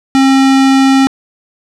square tone, 268.6 Hz, C4, 46 cents sharp, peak -6 dBFS, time 0.15-1.07 s, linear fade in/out 0 ms, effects low-pass 7000 Hz 12 dB/octave + 8-bit

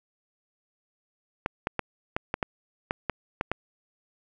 clicks, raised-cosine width 0.5 ms, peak -11 dBFS, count 10, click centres 1.461 / 1.671 / 1.793 / 2.165 / 2.341 / 2.428 / 2.909 / 3.097 / 3.411 / 3.516 s, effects none

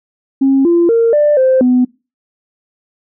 sine tone with pitch steps, 270.4 / 342.5 / 460.6 / 592 / 521 / 250.2 Hz, C#4 / F4 / A#4 / D5 / C5 / B3, -43 / -34 / -21 / +14 / -7 / +23 cents, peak -6 dBFS, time 0.41-1.85 s, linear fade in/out 10 ms, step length 240 ms, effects noise-tail reverb RT60 0.3 s tail -24 dB re dry + tanh soft clip ceiling -3 dBFS

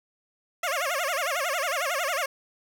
15% pulse tone with vibrato, 622.3 Hz, D#5, in tune, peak -19 dBFS, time 0.63-2.26 s, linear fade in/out 5 ms, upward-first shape sine, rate 11 Hz, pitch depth 260 cents each way, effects none

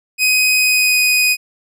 sawtooth tone with pitch glide, 2510 to 2493 Hz, D#7 to D#7, +15 to +3 cents, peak -8 dBFS, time 0.18-1.37 s, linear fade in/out 50 ms, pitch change -12 cents, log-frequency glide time 0.57-1.01 s, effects none

